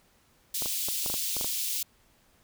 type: high-pass noise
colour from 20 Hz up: white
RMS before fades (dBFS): -31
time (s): 0.54-1.83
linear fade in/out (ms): 5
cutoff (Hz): 2900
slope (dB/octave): 24
type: clicks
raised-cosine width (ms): 1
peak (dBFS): -23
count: 9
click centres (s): 0.622 / 0.659 / 0.886 / 1.062 / 1.1 / 1.141 / 1.367 / 1.411 / 1.445
effects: pink hiss -64 dBFS RMS until 2.43 s